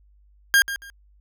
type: tone with echo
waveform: 40% pulse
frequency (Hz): 1612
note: G6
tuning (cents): +48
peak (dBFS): -12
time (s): 0.54-0.62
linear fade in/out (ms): 0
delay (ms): 140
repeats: 2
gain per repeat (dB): -13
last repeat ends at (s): 0.9
effects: added 50 Hz sine -53 dBFS peak until 1.2 s